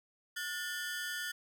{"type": "ring-modulated tone", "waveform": "sawtooth", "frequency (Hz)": 1611, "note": "G6", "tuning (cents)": 47, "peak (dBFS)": -30, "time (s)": [0.36, 1.32], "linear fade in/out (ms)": 10, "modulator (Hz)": 165, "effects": []}